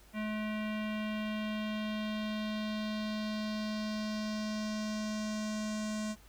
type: tone with low-pass filter sweep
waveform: square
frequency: 214.1 Hz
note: A3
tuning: 47 cents flat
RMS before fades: -36 dBFS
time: 0.13-6.16 s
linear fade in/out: 50 ms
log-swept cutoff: 2400 to 7300 Hz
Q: 2.4
effects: added 50 Hz sine -59 dBFS peak until 6.28 s + pink hiss -61 dBFS RMS until 6.28 s